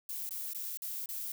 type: noise with dropouts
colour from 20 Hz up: violet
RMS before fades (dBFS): -39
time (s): 0.09-1.32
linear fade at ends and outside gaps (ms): 2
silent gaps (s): 0.292-0.308 / 0.534-0.547 / 0.773-0.82 / 1.059-1.089
effects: none